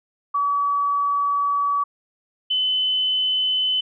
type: tone pair in turn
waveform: sine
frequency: 1141 / 3028 Hz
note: C#6 / F#7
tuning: +50 / +39 cents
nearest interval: octave + perfect fourth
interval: 1689 cents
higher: second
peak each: -18 dBFS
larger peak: neither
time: 0.34-1.84 / 2.5-3.81 s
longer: first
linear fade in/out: 10 ms
effects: none